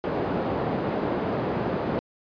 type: band-pass noise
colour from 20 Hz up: white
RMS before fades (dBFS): -27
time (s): 0.04-1.99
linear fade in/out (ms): 0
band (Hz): 110 to 580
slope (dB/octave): 12
effects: resampled to 11025 Hz